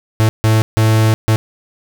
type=tone bursts at uneven times; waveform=45% pulse; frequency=110 Hz; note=A2; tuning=in tune; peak=-9 dBFS; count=4; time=0.2-0.29 / 0.44-0.62 / 0.77-1.14 / 1.28-1.36 s; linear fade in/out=0 ms; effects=none